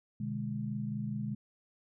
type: chord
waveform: sine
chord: G# diminished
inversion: first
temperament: just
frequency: 124.59 / 149.51 / 207.7 Hz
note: B2 / D3 / G#3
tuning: +16 / +31 / 0 cents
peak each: -38 / -40 / -36 dBFS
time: 0.2-1.35 s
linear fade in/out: 5 ms
effects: none